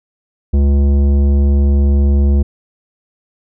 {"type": "tone with tanh clipping", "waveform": "sine", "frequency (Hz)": 70.4, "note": "C#2", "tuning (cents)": 27, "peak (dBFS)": -10, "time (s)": [0.53, 2.43], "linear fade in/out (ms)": 10, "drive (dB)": 13, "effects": []}